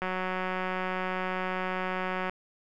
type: click train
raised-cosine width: 0.5 ms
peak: -17 dBFS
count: 422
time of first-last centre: 0.02-2.296 s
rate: 185 Hz
effects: none